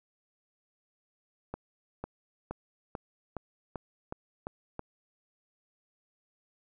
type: accelerating click train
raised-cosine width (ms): 1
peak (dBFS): -22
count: 9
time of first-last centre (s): 1.54-4.794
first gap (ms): 500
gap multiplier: 0.94
effects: none